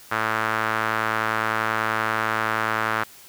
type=tone with band-pass filter; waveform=sawtooth; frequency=110.3 Hz; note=A2; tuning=5 cents sharp; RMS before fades=-24 dBFS; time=0.11-3.04 s; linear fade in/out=10 ms; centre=1400 Hz; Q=2.4; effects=white hiss -47 dBFS RMS until 3.28 s